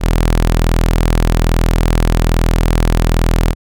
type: tone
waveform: sawtooth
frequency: 41.2 Hz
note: E1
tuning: in tune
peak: -6 dBFS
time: 0-3.55 s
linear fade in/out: 50 ms
effects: none